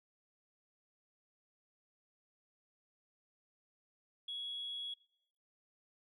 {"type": "tone", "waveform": "sine", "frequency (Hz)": 3344, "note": "G#7", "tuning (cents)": 11, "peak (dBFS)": -39, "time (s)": [4.28, 4.94], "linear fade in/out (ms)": 5, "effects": ["noise-tail reverb RT60 0.7 s tail -23 dB re dry", "tanh soft clip ceiling -35 dBFS"]}